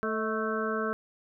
harmonic tone with a mistuned harmonic, 220 Hz, A3, in tune, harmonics 1 / 2 / 3 / 5 / 6 / 7, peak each -34 / -32 / -37 / -37 / -35 / -36 dBFS, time 0.03-0.93 s, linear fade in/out 0 ms, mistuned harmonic 3, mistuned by -48 cents, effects none

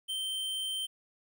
square tone, 3118 Hz, G7, 10 cents flat, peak -33 dBFS, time 0.08-0.87 s, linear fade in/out 20 ms, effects 12-bit

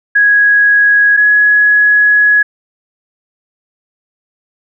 sine tone pair in turn, 1661.2 / 1680.5 Hz, G#6 / G#6, 0 / +20 cents, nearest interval unison, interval 20 cents, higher second, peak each -5 dBFS, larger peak neither, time 0.15-1.17 / 1.17-2.43 s, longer second, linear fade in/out 10 ms, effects none

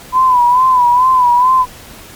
sine tone with vibrato, 1000 Hz, B5, 21 cents sharp, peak -6 dBFS, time 0.12-1.66 s, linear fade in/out 50 ms, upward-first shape sine, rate 2.3 Hz, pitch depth 69 cents each way, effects pink hiss -35 dBFS RMS until 2.15 s + MP3 96 kbps

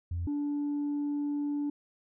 sine tone pair in turn, 86.3 / 290.3 Hz, F2 / D4, -20 / -20 cents, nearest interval octave + major sixth, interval 2100 cents, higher second, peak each -29 / -27 dBFS, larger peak second, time 0.11-0.27 / 0.27-1.7 s, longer second, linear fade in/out 5 ms, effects tanh soft clip ceiling -27 dBFS

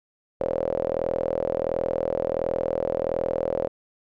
sawtooth tone with band-pass filter, 41.42 Hz, E1, 9 cents sharp, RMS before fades -26 dBFS, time 0.4-3.68 s, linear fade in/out 10 ms, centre 540 Hz, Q 8.4, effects none

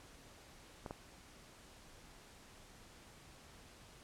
clicks, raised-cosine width 1 ms, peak -29 dBFS, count 2, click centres 0.862 / 0.909 s, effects pink hiss -59 dBFS RMS until 4.03 s + low-pass 10000 Hz 12 dB/octave

